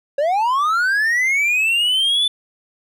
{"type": "linear sweep", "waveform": "triangle", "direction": "up", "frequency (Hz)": [543, 3520], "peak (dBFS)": -13, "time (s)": [0.18, 2.28], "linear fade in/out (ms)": 5, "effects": []}